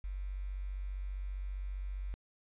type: tone with quantisation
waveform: sine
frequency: 47.54 Hz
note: F#1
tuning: 48 cents sharp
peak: -36 dBFS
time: 0.04-2.14 s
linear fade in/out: 0 ms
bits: 10
effects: resampled to 8000 Hz